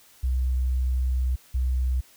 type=tone pair in turn; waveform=sine; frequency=63.6 / 63.6 Hz; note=C2 / C2; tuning=-48 / -48 cents; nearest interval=unison; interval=0 cents; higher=neither; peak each=-21 dBFS; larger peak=neither; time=0.23-1.36 / 1.54-2.01 s; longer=first; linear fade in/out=10 ms; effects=white hiss -55 dBFS RMS until 2.16 s